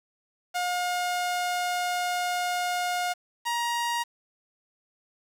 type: tone pair in turn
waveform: sawtooth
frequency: 715 / 945.3 Hz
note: F5 / A#5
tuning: +41 / +24 cents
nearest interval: perfect fourth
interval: 483 cents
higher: second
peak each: -22 dBFS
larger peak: neither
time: 0.54-3.14 / 3.45-4.04 s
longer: first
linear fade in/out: 20 ms
effects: low-pass 11000 Hz 12 dB/octave + 8-bit